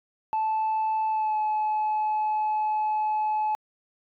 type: tone with pitch glide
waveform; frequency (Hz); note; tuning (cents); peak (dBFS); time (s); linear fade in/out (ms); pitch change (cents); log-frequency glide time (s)
sine; 874 to 857; A5 to A5; -12 to -46; -21; 0.33-3.55; 0; -34; 1.09-1.37
effects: tanh soft clip ceiling -21 dBFS